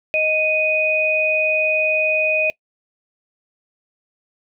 sine tone pair together, 623.5 / 2490 Hz, D#5 / D#7, +3 / +1 cents, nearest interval 2 octaves, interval 2398 cents, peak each -20 / -17 dBFS, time 0.14-2.5 s, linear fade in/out 0 ms, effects noise-tail reverb RT60 0.1 s tail -23 dB re dry

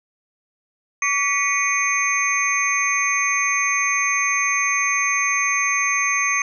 sine tone cluster, 1140 / 1960 / 2220 / 2454 / 6300 Hz, C#6 / B6 / C#7 / D#7 / G8, +48 / -14 / +2 / -25 / +8 cents, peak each -24 dBFS, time 1.02-6.42 s, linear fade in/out 2 ms, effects none

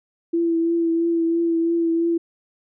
sine tone with vibrato, 334 Hz, E4, 23 cents sharp, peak -17 dBFS, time 0.33-2.18 s, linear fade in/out 10 ms, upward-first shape triangle, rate 3 Hz, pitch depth 26 cents each way, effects none

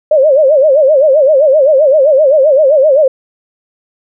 sine tone with vibrato, 574 Hz, D5, 40 cents flat, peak -4 dBFS, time 0.11-3.08 s, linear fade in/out 5 ms, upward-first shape sine, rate 7.7 Hz, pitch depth 170 cents each way, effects none

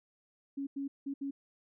sine tone bursts at uneven times, 277.2 Hz, C#4, in tune, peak -34 dBFS, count 4, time 0.57-0.67 / 0.76-0.88 / 1.06-1.14 / 1.21-1.31 s, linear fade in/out 10 ms, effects none

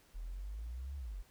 sine exponential two-way sweep, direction up then down, 38.89 to 72 to 40.24 Hz, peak -40 dBFS, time 0.14-1.23 s, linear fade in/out 20 ms, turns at 0.97 s, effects pink hiss -66 dBFS RMS until 1.3 s

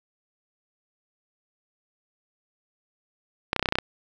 clicks, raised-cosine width 0.3 ms, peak -6 dBFS, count 9, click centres 3.531 / 3.563 / 3.595 / 3.627 / 3.658 / 3.688 / 3.724 / 3.755 / 3.786 s, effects none

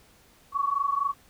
sine tone pair together, 1108.7 / 1132.7 Hz, C#6 / C#6, 0 / +37 cents, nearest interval unison, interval 37 cents, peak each -27 / -26 dBFS, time 0.52-1.14 s, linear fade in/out 50 ms, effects pink hiss -58 dBFS RMS until 1.29 s

